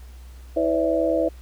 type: tone cluster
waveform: sine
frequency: 325.6 / 506 / 576 / 657 Hz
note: E4 / B4 / D5 / E5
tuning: -21 / +42 / -34 / -6 cents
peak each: -24 dBFS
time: 0.56-1.29 s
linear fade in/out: 10 ms
effects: added 62 Hz sine -39 dBFS peak until 1.41 s + pink hiss -54 dBFS RMS until 1.41 s